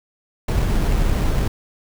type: noise with sample-and-hold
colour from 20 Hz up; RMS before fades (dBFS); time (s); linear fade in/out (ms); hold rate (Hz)
brown; -18; 0.48-1.48; 5; 4900
effects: none